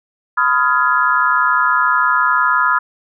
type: chord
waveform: sine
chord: F half-diminished seventh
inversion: second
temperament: just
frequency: 1005.8 / 1257.2 / 1396.9 / 1676.3 Hz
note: Cb6 / Eb6 / F6 / Ab6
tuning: +31 / +18 / 0 / +16 cents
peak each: -17 / -16 / -16 / -20 dBFS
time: 0.37-2.79 s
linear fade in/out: 10 ms
effects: none